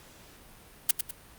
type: noise with echo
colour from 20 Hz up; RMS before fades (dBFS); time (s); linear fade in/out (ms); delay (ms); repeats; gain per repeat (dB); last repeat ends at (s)
blue; -19; 0.89-0.91; 5; 100; 2; -8; 1.11
effects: pink hiss -53 dBFS RMS until 1.38 s + Opus 48 kbps